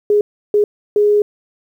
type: tone bursts at uneven times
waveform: sine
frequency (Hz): 415.3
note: G#4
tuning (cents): 0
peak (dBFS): -9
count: 3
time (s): 0.1-0.21 / 0.54-0.64 / 0.96-1.22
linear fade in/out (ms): 2
effects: 8-bit